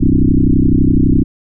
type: tone with frequency modulation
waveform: sine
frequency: 136.8 Hz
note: C#3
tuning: 23 cents flat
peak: -7 dBFS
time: 0-1.24 s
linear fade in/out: 20 ms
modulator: 31.9 Hz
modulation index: 5.5
effects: none